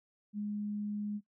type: tone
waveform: sine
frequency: 207.7 Hz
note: G#3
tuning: in tune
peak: -34 dBFS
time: 0.33-1.21 s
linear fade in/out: 50 ms
effects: noise-tail reverb RT60 0.1 s tail -18 dB re dry

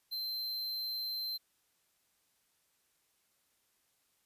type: tone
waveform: square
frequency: 4109 Hz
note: C8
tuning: 32 cents flat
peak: -36 dBFS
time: 0.11-1.38 s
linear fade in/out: 20 ms
effects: white hiss -75 dBFS RMS until 4.25 s + resampled to 32000 Hz

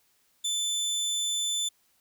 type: tone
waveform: 25% pulse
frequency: 3520 Hz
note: A7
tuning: in tune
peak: -23 dBFS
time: 0.44-1.69 s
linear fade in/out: 10 ms
effects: white hiss -68 dBFS RMS until 2 s

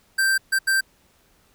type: tone bursts at uneven times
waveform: square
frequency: 1568 Hz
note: G6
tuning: in tune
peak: -18 dBFS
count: 3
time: 0.18-0.38 / 0.52-0.59 / 0.67-0.81 s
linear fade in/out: 10 ms
effects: pink hiss -60 dBFS RMS until 1.54 s

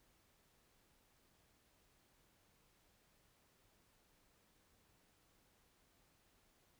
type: silence
effects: pink hiss -74 dBFS RMS until 6.79 s

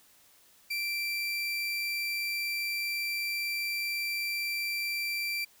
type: tone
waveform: 30% pulse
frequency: 2349 Hz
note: D7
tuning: in tune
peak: -28 dBFS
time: 0.7-5.45 s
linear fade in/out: 10 ms
effects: white hiss -61 dBFS RMS until 5.6 s

